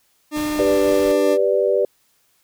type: tone with pitch glide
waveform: 40% pulse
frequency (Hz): 301.5 to 296.1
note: D4 to D4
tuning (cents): +46 to +14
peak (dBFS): -20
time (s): 0.31-1.38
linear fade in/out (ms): 50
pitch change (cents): -32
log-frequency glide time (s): 0.62-0.7
type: noise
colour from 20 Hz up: pink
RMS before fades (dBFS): -34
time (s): 0.36-1.12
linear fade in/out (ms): 5
type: chord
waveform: sine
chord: G major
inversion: none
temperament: equal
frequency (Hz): 392 / 493.9 / 587.3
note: G4 / B4 / D5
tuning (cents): 0 / 0 / 0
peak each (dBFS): -19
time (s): 0.59-1.85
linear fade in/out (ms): 2
effects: white hiss -62 dBFS RMS until 2.43 s